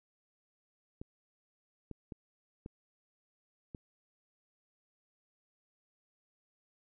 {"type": "clicks", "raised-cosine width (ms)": 3, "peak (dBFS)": -30, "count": 5, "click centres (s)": [1.015, 1.913, 2.122, 2.661, 3.748], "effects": []}